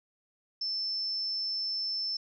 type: tone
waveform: sine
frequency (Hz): 5300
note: E8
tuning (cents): +9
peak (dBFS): -30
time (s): 0.61-2.17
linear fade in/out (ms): 5
effects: none